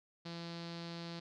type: tone with low-pass filter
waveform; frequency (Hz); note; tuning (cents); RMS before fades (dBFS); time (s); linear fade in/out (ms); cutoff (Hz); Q
sawtooth; 169.2; E3; +45; -45; 0.25-1.2; 10; 4400; 4.6
effects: none